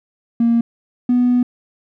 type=tone pair in turn; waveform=triangle; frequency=233.1 / 246.3 Hz; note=A#3 / B3; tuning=0 / -5 cents; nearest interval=minor second; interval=95 cents; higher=second; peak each=-8 dBFS; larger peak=neither; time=0.4-0.61 / 1.09-1.43 s; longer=second; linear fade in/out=5 ms; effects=tanh soft clip ceiling -8 dBFS